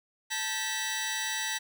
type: tone cluster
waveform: 15% pulse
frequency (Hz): 880 / 1567 / 1943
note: A5 / G6 / B6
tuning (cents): 0 / -1 / -29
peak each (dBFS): -30 / -32 / -26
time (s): 0.3-1.59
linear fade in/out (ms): 20
effects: none